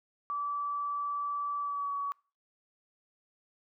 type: tone with pitch glide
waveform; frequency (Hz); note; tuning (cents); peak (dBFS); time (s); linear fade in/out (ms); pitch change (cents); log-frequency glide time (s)
sine; 1156 to 1131.6; D6 to C#6; -28 to +35; -31; 0.3-2.12; 0; -37; 1.6-1.93
effects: noise-tail reverb RT60 0.4 s tail -25 dB re dry